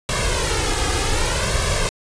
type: noise with flanger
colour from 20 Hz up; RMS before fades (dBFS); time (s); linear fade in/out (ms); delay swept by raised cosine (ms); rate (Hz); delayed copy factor
pink; -20; 0.09-1.89; 0; 1.8 to 2.45; 0.64; +0.7
effects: resampled to 22050 Hz